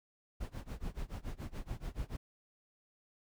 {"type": "noise with tremolo", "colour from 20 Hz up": "brown", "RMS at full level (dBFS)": -38, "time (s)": [0.4, 2.17], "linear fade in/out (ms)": 10, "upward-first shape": "sine", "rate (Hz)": 7, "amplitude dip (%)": 95, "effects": []}